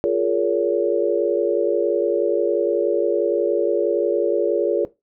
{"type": "chord", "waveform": "sine", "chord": "Bb minor seventh", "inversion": "second", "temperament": "equal with one note detuned", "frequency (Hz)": [349.2, 415.3, 466.2, 564.7], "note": ["F4", "Ab4", "Bb4", "Db5"], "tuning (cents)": [0, 0, 0, 32], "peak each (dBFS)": -22, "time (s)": [0.04, 4.85], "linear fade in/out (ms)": 0, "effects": ["noise-tail reverb RT60 0.2 s tail -17 dB re dry"]}